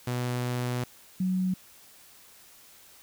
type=tone pair in turn; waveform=sawtooth / sine; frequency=123.47 / 185.39 Hz; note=B2 / F#3; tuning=0 / +4 cents; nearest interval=perfect fifth; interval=704 cents; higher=second; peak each=-24 dBFS; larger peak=neither; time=0.07-0.84 / 1.2-1.54 s; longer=first; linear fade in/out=5 ms; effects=white hiss -54 dBFS RMS until 3.02 s